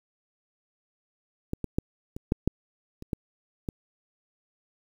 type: clicks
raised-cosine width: 3 ms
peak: -16 / -17 / -11 / -23 / -9 / -9 / -27 / -15 / -18 dBFS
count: 9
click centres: 1.534 / 1.643 / 1.785 / 2.165 / 2.321 / 2.476 / 3.024 / 3.132 / 3.688 s
effects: 8-bit